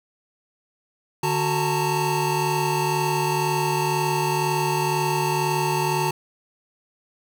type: tone cluster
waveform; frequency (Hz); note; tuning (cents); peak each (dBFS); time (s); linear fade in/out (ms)
square; 149.1 / 369.4 / 875 / 917; D3 / F#4 / A5 / A#5; +27 / -3 / -10 / -29; -27; 1.23-6.11; 5
effects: none